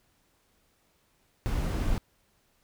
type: noise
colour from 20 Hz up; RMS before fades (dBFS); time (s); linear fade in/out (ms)
brown; -28; 1.46-1.98; 0
effects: pink hiss -69 dBFS RMS until 2.63 s